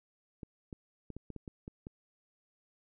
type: clicks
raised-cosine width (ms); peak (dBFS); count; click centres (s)
3; -30; 9; 0.432 / 0.728 / 1.103 / 1.166 / 1.303 / 1.363 / 1.478 / 1.679 / 1.869
effects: none

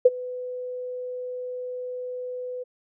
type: tone with ADSR envelope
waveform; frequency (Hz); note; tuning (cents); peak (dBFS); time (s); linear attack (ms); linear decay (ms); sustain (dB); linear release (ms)
sine; 500; B4; +21; -8; 0.05-2.64; 8; 33; -22; 17
effects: none

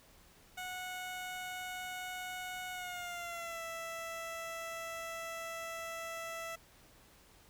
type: tone with pitch glide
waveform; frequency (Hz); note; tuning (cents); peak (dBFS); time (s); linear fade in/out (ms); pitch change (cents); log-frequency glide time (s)
15% pulse; 734 to 661.5; F#5 to E5; -14 to +6; -34; 0.57-6.56; 10; -180; 2.73-3.62
effects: pink hiss -62 dBFS RMS until 7.49 s

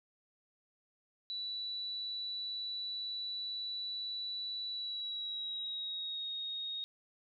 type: tone with pitch glide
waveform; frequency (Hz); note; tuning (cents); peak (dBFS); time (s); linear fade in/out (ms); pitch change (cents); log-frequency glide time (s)
sine; 3951 to 3736; B7 to A#7; 0 to +3; -37; 1.3-6.84; 0; -97; 4.69-6.29
effects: none

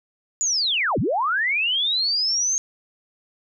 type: linear two-way sweep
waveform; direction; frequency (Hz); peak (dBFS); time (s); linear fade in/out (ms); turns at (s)
sine; down then up; 7040 to 78.7 to 6480; -19; 0.41-2.58; 0; 0.99
effects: none

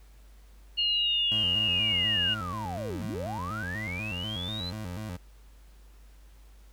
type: tone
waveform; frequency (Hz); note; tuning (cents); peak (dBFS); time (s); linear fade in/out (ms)
sine; 2849; F7; +34; -24; 0.77-2.35; 20
type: linear two-way sweep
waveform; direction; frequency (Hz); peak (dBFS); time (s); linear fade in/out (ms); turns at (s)
sine; down then up; 4328 to 150 to 4119; -34; 0.77-4.71; 20; 3.05
type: tone with vibrato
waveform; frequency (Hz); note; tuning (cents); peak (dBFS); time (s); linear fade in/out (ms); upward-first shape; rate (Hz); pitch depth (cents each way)
25% pulse; 98; G2; 0; -31; 1.31-5.17; 10; square; 4.1; 170
effects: added 50 Hz sine -50 dBFS peak until 6.72 s + pink hiss -63 dBFS RMS until 6.72 s

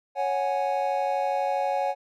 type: chord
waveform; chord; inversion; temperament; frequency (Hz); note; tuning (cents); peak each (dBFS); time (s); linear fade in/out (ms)
triangle; C# suspended fourth; none; just; 554.4 / 739.2 / 831.5; C#5 / F#5 / G#5; 0 / -2 / +2; -26; 0.15-1.95; 50
effects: none

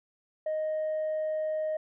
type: tone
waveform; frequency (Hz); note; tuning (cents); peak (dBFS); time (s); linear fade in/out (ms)
sine; 622.3; D#5; 0; -26; 0.46-1.77; 5
effects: tanh soft clip ceiling -26 dBFS

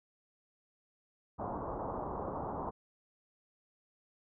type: low-pass noise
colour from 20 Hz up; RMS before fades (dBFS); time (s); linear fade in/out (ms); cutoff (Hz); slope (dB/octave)
white; -39; 1.38-2.71; 20; 1100; 48
effects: none

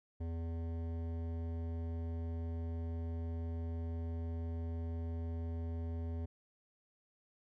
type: tone with hard clipping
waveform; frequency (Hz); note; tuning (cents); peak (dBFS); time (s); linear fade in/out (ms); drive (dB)
sine; 83; E2; +12; -39; 0.2-6.26; 10; 14
effects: none

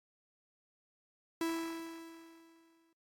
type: tone with exponential decay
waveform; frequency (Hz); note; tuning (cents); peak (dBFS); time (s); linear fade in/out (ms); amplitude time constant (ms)
45% pulse; 329.6; E4; 0; -31; 1.41-2.93; 2; 330
effects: noise-tail reverb RT60 0.1 s tail -25 dB re dry + AAC 64 kbps

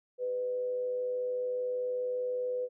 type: tone with frequency modulation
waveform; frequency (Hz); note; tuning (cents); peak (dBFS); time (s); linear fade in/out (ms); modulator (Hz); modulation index
sine; 499.1; B4; +18; -30; 0.18-2.69; 50; 105; 0.21
effects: none

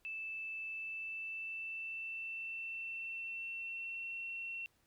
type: tone with pitch glide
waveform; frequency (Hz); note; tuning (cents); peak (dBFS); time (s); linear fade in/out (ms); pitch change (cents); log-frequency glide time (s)
sine; 2637 to 2716; E7 to F7; 0 to -49; -40; 0.05-4.66; 0; +51; 0.7-4.18
effects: pink hiss -74 dBFS RMS until 4.86 s

